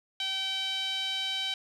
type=tone with band-pass filter; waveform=sawtooth; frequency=770 Hz; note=G5; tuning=31 cents flat; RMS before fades=-32 dBFS; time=0.2-1.54 s; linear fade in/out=2 ms; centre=3400 Hz; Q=6.5; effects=none